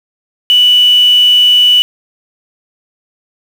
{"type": "tone with quantisation", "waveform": "sine", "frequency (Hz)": 2960, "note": "F#7", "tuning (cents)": 0, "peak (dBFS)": -4, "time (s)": [0.5, 1.82], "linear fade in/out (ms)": 0, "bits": 4, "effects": []}